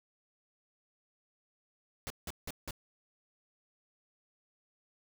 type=noise bursts; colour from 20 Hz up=pink; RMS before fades=-40 dBFS; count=4; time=2.07-2.708 s; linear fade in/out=0 ms; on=32 ms; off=170 ms; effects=none